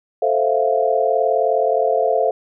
sine chord, F major seventh, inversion first, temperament equal, 440 / 523.3 / 659.3 / 698.5 Hz, A4 / C5 / E5 / F5, 0 / 0 / 0 / 0 cents, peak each -20 dBFS, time 0.22-2.31 s, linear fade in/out 5 ms, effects none

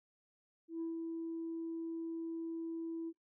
sine tone with ADSR envelope, 329.6 Hz, E4, in tune, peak -34 dBFS, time 0.68-3.13 s, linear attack 130 ms, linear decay 140 ms, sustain -3 dB, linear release 49 ms, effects noise-tail reverb RT60 0.1 s tail -19 dB re dry + tanh soft clip ceiling -34 dBFS

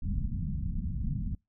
pink low-pass noise, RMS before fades -32 dBFS, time 0.02-1.35 s, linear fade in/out 5 ms, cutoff 220 Hz, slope 48 dB/octave, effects noise-tail reverb RT60 0.2 s tail -25 dB re dry

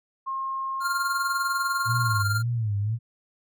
sine tone with pitch glide, 1070 to 1079.9 Hz, C6 to C#6, +38 to -46 cents, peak -27 dBFS, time 0.26-2.23 s, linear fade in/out 20 ms, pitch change +16 cents, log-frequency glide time 0.75-1.09 s
square tone with tremolo, 1396.9 Hz, F6, in tune, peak -24 dBFS, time 0.8-2.43 s, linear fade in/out 50 ms, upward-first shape sine, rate 20 Hz, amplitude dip 60%
sine tone with vibrato, 110 Hz, A2, in tune, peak -23 dBFS, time 1.85-2.99 s, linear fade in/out 50 ms, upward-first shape sine, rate 1.9 Hz, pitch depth 150 cents each way
effects none

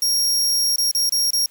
sawtooth tone with dropouts, 5588 Hz, F8, in tune, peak -14 dBFS, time 0.02-1.46 s, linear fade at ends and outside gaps 2 ms, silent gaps 0.76-0.782 / 0.913-0.949 / 1.094-1.122 / 1.306-1.332 s, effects white hiss -54 dBFS RMS until 1.5 s

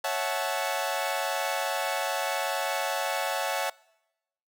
sawtooth chord, F# minor seventh, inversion second, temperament equal with one note detuned, 554.4 / 659.3 / 740 / 871.4 Hz, C#5 / E5 / F#5 / A5, 0 / 0 / 0 / -17 cents, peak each -29 dBFS, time 0.04-3.7 s, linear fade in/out 5 ms, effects noise-tail reverb RT60 0.9 s tail -24 dB re dry

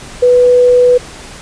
sine tone, 493.9 Hz, B4, in tune, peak -4 dBFS, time 0.22-0.98 s, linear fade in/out 10 ms, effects pink hiss -31 dBFS RMS until 1.41 s + resampled to 22050 Hz

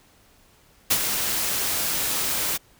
white noise with ADSR envelope, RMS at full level -18 dBFS, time 0.9-2.58 s, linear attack 12 ms, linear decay 59 ms, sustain -7 dB, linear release 21 ms, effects pink hiss -57 dBFS RMS until 2.79 s

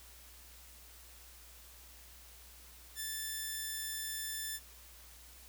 5% pulse tone, 1760 Hz, A6, in tune, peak -27 dBFS, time 2.95-4.6 s, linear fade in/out 50 ms, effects added 60 Hz sine -58 dBFS peak until 5.48 s + white hiss -57 dBFS RMS until 5.48 s

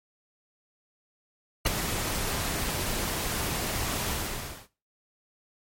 pink noise with ADSR envelope, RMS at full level -21 dBFS, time 1.65-4.68 s, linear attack 12 ms, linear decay 20 ms, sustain -9 dB, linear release 560 ms, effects noise-tail reverb RT60 0.3 s tail -17 dB re dry + MP3 64 kbps

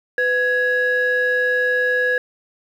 sine tone pair together, 500.5 / 1669 Hz, B4 / G#6, +23 / +8 cents, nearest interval octave + major sixth, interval 2085 cents, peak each -19 / -16 dBFS, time 0.18-2.18 s, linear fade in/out 2 ms, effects tanh soft clip ceiling -11 dBFS + 8-bit

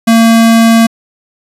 square tone, 227.7 Hz, A#3, 40 cents flat, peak -4 dBFS, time 0.07-0.87 s, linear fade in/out 10 ms, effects resampled to 32000 Hz

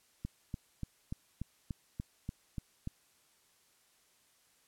click train, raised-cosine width 5 ms, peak -25 dBFS, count 10, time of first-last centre 0.25-2.874 s, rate 3.43 Hz, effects white hiss -69 dBFS RMS until 4.67 s + low-pass 12000 Hz 12 dB/octave

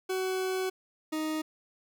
40% pulse tone pair in turn, 375.1 / 311.8 Hz, F#4 / D#4, +24 / +4 cents, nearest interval minor third, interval 320 cents, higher first, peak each -28 / -29 dBFS, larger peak first, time 0.09-0.7 / 1.12-1.42 s, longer first, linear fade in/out 10 ms, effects none

